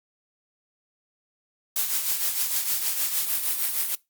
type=noise with tremolo; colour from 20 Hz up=blue; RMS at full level=-23 dBFS; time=1.76-3.95 s; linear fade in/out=2 ms; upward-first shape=triangle; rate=6.5 Hz; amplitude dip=60%; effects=noise-tail reverb RT60 0.2 s tail -22 dB re dry + Opus 48 kbps